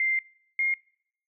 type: tone pair in turn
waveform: sine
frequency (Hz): 2093 / 2132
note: C7 / C7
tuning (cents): 0 / +32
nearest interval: unison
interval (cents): 32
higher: second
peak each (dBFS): -22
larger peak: neither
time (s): 0-0.19 / 0.59-0.74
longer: first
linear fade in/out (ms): 2
effects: noise-tail reverb RT60 0.7 s tail -25 dB re dry